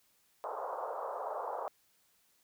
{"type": "band-pass noise", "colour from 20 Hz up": "pink", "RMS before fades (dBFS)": -39, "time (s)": [0.44, 1.68], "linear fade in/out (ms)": 0, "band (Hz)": [470, 1200], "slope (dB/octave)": 48, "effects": ["white hiss -71 dBFS RMS until 2.43 s"]}